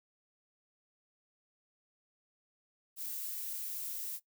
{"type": "noise", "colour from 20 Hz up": "violet", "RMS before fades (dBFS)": -40, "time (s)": [2.96, 4.2], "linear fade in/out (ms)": 50, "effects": ["noise-tail reverb RT60 0.1 s tail -17 dB re dry"]}